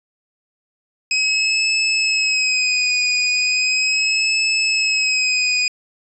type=tone with vibrato; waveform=25% pulse; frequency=2536 Hz; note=D#7; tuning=32 cents sharp; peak=-12 dBFS; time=1.11-5.68 s; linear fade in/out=2 ms; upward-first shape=sine; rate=0.37 Hz; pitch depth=46 cents each way; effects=resampled to 24000 Hz